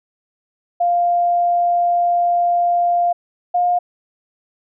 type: tone pair in turn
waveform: sine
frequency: 698.5 / 709.9 Hz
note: F5 / F5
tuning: 0 / +28 cents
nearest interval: unison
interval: 28 cents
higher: second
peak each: -13 dBFS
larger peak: neither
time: 0.8-3.13 / 3.54-3.79 s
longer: first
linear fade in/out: 10 ms
effects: none